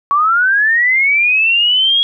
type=linear sweep; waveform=sine; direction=up; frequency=1114 to 3322 Hz; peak=-9 dBFS; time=0.11-2.03 s; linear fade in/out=0 ms; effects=none